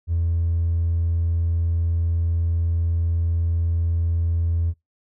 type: tone with hard clipping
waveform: sine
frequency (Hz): 84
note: E2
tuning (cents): +33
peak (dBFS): -19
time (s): 0.07-4.74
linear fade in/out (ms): 50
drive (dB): 1
effects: noise-tail reverb RT60 0.2 s tail -26 dB re dry